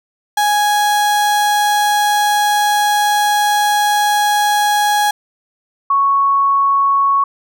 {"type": "tone pair in turn", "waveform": ["35% pulse", "sine"], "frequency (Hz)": [830.6, 1108.7], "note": ["G#5", "C#6"], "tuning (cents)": [0, 0], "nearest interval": "perfect fourth", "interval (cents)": 500, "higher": "second", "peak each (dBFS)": -10, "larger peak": "neither", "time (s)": [[0.37, 5.11], [5.9, 7.24]], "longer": "first", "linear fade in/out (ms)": 5, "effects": []}